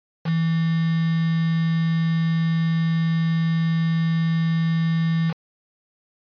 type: tone with quantisation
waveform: sine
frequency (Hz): 163.9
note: E3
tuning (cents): -10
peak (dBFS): -18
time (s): 0.24-5.34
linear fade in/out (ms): 50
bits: 5
effects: resampled to 11025 Hz